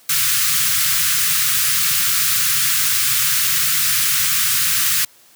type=band-stop noise; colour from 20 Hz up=white; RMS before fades=-17 dBFS; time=0.09-5.05 s; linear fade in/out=5 ms; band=170 to 1200 Hz; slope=48 dB/octave; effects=white hiss -50 dBFS RMS until 5.35 s + high-pass 100 Hz 12 dB/octave